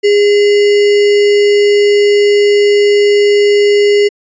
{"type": "tone with sample-and-hold", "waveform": "sine", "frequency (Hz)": 410.2, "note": "G#4", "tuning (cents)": -21, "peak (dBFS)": -5, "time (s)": [0.03, 4.09], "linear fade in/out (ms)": 20, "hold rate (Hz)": 2450, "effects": ["resampled to 16000 Hz"]}